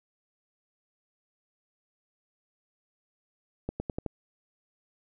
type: accelerating click train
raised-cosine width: 2 ms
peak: -18 dBFS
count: 5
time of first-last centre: 3.69-4.063 s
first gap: 110 ms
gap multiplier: 0.89
effects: none